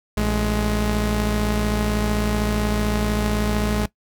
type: tone pair together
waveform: sawtooth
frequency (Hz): 55.8 / 210.1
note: A1 / G#3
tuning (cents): +25 / +20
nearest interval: octave + major seventh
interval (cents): 2295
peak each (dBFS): -18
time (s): 0.17-3.86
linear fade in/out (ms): 5
effects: noise-tail reverb RT60 0.1 s tail -19 dB re dry